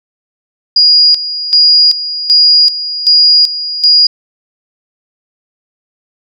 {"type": "tone with tremolo", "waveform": "sine", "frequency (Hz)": 4871, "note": "D#8", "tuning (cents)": -38, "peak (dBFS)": -3, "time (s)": [0.76, 4.07], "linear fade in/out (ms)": 5, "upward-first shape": "square", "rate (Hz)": 1.3, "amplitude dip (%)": 75, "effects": []}